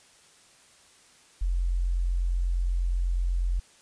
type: tone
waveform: sine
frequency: 44.12 Hz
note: F1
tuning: 18 cents sharp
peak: -23 dBFS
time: 1.41-3.6 s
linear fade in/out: 10 ms
effects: white hiss -57 dBFS RMS until 3.81 s + resampled to 22050 Hz